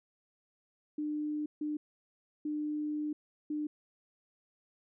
sine tone bursts at uneven times, 300.3 Hz, D4, 39 cents sharp, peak -32 dBFS, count 4, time 0.98-1.46 / 1.61-1.77 / 2.45-3.13 / 3.5-3.67 s, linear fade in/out 5 ms, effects none

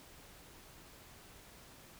silence, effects pink hiss -57 dBFS RMS until 1.99 s

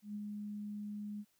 sine tone with ADSR envelope, 207.7 Hz, G#3, in tune, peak -38 dBFS, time 0.02-1.25 s, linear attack 130 ms, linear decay 36 ms, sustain -2 dB, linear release 52 ms, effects white hiss -75 dBFS RMS until 1.39 s

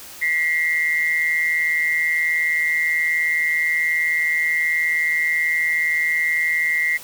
sine tone pair together, 1941.2 / 2100 Hz, B6 / C7, -30 / +6 cents, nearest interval minor second, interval 136 cents, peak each -20 dBFS, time 0.21-6.98 s, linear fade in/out 20 ms, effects white hiss -39 dBFS RMS until 7.03 s

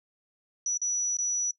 sine tone with dropouts, 5890 Hz, F#8, 9 cents flat, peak -26 dBFS, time 0.66-1.51 s, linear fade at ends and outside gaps 2 ms, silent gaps 0.774-0.816 / 1.169-1.186 s, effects noise-tail reverb RT60 0.1 s tail -19 dB re dry

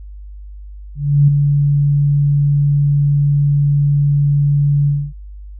sine tone with ADSR envelope, 143.6 Hz, D3, 39 cents flat, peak -5 dBFS, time 0.95-5.13 s, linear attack 330 ms, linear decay 5 ms, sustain -5 dB, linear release 260 ms, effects added 50 Hz sine -30 dBFS peak until 5.59 s

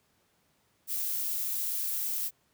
violet noise, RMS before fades -32 dBFS, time 0.87-2.31 s, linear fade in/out 50 ms, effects pink hiss -70 dBFS RMS until 2.53 s + high-pass 80 Hz 12 dB/octave

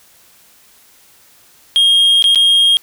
triangle tone with dropouts, 3242 Hz, G#7, 42 cents flat, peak -6 dBFS, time 1.76-2.77 s, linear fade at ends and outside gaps 0 ms, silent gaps 2.224-2.241 / 2.348-2.357 s, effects white hiss -48 dBFS RMS until 2.82 s

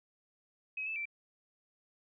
sine tone with pitch steps, 2545 / 2626 / 2339 Hz, D#7 / E7 / D7, +39 / -7 / -8 cents, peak -35 dBFS, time 0.77-1.055 s, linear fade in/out 5 ms, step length 95 ms, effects none

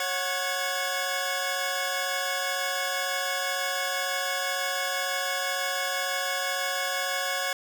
15% pulse tone cluster, 549 / 734 / 1689 Hz, C#5 / F#5 / G#6, -17 / -14 / +29 cents, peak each -25 dBFS, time 0-7.53 s, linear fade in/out 2 ms, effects none

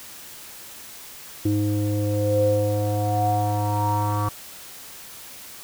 square tone with low-pass filter sweep, 103.8 Hz, G#2, in tune, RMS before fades -22 dBFS, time 1.45-4.29 s, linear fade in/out 5 ms, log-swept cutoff 350 to 1100 Hz, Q 9.9, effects white hiss -41 dBFS RMS until 5.63 s

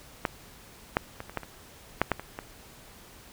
clicks, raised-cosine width 0.5 ms, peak -10 / -7 / -21 / -26 / -14 / -26 / -6 / -9 / -22 / -20 dBFS, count 10, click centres 0.252 / 0.969 / 1.204 / 1.296 / 1.373 / 1.433 / 2.016 / 2.117 / 2.196 / 2.389 s, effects pink hiss -51 dBFS RMS until 3.32 s

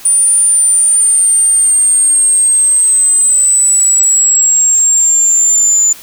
sine linear sweep, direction down, 9370 to 7040 Hz, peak -6 dBFS, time 0.05-5.93 s, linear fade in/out 5 ms, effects white hiss -34 dBFS RMS until 6.02 s

